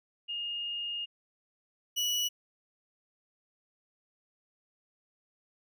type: tone pair in turn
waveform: sine / 30% pulse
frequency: 2841 / 2938 Hz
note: F7 / F#7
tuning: +29 / -13 cents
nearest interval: minor second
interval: 58 cents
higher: second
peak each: -33 / -25 dBFS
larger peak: second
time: 0.28-1.06 / 1.96-2.29 s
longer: first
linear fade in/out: 20 ms
effects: none